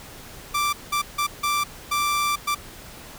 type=tone bursts at uneven times; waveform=sawtooth; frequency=1174.7 Hz; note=D6; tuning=in tune; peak=-17 dBFS; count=6; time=0.54-0.73 / 0.92-1.02 / 1.18-1.27 / 1.43-1.64 / 1.91-2.36 / 2.47-2.55 s; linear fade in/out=10 ms; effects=pink hiss -42 dBFS RMS until 3.18 s